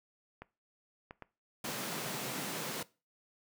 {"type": "clicks", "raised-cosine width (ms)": 0.5, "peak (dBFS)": -30, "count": 4, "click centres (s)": [0.42, 1.109, 1.223, 1.691]}
{"type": "high-pass noise", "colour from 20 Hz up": "pink", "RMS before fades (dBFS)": -39, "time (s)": [1.64, 2.83], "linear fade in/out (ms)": 5, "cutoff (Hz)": 130, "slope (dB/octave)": 48}
{"effects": ["noise-tail reverb RT60 0.3 s tail -20 dB re dry"]}